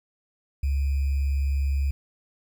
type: tone with sample-and-hold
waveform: sine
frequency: 69.3 Hz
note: C#2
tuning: in tune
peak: -21 dBFS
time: 0.63-1.91 s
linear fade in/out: 5 ms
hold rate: 2450 Hz
effects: none